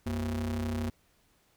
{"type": "ring-modulated tone", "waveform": "square", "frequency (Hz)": 73.4, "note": "D2", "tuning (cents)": 0, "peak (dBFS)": -28, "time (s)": [0.06, 0.9], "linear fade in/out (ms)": 5, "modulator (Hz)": 163, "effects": ["pink hiss -68 dBFS RMS until 1.56 s"]}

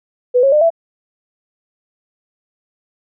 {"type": "tone with pitch steps", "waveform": "sine", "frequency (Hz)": [495.2, 546.3, 602.7, 664.8], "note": ["B4", "C#5", "D5", "E5"], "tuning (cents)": [5, -25, 45, 15], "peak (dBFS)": -8, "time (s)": [0.34, 0.704], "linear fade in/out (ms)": 20, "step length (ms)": 91, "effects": []}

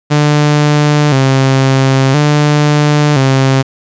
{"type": "tone with vibrato", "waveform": "sawtooth", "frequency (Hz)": 140.9, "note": "C#3", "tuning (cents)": 29, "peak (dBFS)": -3, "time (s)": [0.1, 3.63], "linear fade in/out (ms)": 20, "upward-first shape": "square", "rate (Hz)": 0.49, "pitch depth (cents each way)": 90, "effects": ["resampled to 16000 Hz", "7-bit"]}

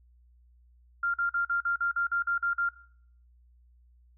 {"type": "tone bursts", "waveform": "sine", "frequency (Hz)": 1393, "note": "F6", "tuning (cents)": -5, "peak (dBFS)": -25, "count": 11, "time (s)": [1.03, 2.69], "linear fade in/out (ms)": 5, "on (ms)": 110, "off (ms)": 45, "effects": ["noise-tail reverb RT60 0.6 s tail -18 dB re dry", "added 60 Hz sine -57 dBFS peak until 4.17 s"]}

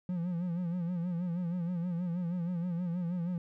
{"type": "tone with vibrato", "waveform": "triangle", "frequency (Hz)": 174.61, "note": "F3", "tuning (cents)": 0, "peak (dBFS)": -29, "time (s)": [0.09, 3.38], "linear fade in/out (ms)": 2, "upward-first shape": "sine", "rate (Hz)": 6.3, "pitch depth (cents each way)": 81, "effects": []}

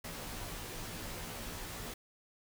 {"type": "noise with comb filter", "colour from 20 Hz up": "pink", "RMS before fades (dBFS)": -43, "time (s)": [0.04, 1.94], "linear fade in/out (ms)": 5, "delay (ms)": 15, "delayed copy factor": -0.85, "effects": []}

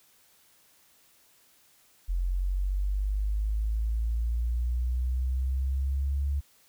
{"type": "linear sweep", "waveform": "sine", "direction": "up", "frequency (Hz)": [43.65, 71], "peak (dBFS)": -25, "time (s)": [2.08, 6.41], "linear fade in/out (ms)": 20, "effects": ["white hiss -62 dBFS RMS until 6.68 s"]}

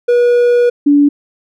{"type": "tone pair in turn", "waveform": ["triangle", "sine"], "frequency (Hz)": [483.5, 288.1], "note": ["B4", "D4"], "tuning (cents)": [-37, -33], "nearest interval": "major sixth", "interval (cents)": 896, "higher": "first", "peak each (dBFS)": -5, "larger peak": "neither", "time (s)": [[0.08, 0.7], [0.86, 1.09]], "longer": "first", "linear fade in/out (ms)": 10, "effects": []}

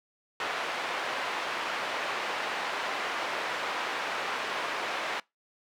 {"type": "band-pass noise", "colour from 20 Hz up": "pink", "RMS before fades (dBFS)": -33, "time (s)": [0.4, 5.2], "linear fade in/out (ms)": 2, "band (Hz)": [670, 2700], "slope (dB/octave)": 12, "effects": ["noise-tail reverb RT60 0.2 s tail -24 dB re dry"]}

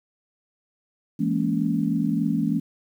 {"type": "chord", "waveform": "sine", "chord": "A# half-diminished seventh", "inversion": "second", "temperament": "just", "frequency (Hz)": [167.82, 209.8, 233.1, 279.7], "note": ["E3", "G#3", "A#3", "C#4"], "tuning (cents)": [31, 18, 0, 16], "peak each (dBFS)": -26, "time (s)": [1.19, 2.6], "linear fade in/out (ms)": 10, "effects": ["9-bit"]}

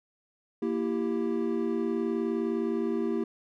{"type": "chord", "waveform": "triangle", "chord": "E diminished", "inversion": "second", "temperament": "equal with one note detuned", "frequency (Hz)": [233.1, 332.5, 392], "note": ["Bb3", "E4", "G4"], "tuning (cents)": [0, 15, 0], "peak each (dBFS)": -29, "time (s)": [0.62, 3.24], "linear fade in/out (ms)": 5, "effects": []}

